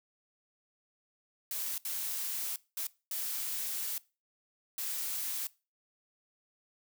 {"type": "noise bursts at uneven times", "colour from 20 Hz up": "blue", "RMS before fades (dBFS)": -36, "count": 5, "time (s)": [[1.51, 1.78], [1.85, 2.56], [2.77, 2.87], [3.11, 3.98], [4.78, 5.47]], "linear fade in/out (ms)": 2, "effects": ["noise-tail reverb RT60 0.3 s tail -21 dB re dry"]}